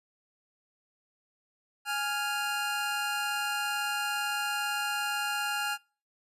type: tone pair together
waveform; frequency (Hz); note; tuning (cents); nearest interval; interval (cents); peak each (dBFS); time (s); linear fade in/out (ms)
25% pulse; 830.6 / 1396.9; G#5 / F6; 0 / 0; major sixth; 900; -29 / -28; 1.85-5.78; 50
effects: noise-tail reverb RT60 0.4 s tail -26 dB re dry + resampled to 32000 Hz